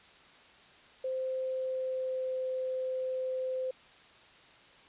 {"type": "tone with pitch glide", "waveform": "sine", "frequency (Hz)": [520, 516.4], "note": ["C5", "C5"], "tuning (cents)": [-11, -23], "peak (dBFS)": -31, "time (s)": [1.04, 3.71], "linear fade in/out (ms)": 5, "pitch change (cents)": -12, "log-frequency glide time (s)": [1.44, 2.41], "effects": ["white hiss -57 dBFS RMS until 4.88 s", "resampled to 8000 Hz"]}